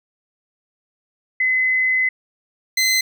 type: tone pair in turn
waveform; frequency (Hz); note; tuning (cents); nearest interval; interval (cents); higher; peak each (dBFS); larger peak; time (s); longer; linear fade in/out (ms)
sine / 20% pulse; 2033 / 2051; B6 / C7; +50 / -35; unison; 15; second; -15 / -10; second; 1.4-2.09 / 2.77-3.01; first; 5
effects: none